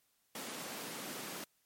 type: high-pass noise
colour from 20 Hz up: pink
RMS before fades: -44 dBFS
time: 0.35-1.44 s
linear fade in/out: 2 ms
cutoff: 180 Hz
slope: 24 dB/octave
effects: white hiss -75 dBFS RMS until 1.65 s + MP3 64 kbps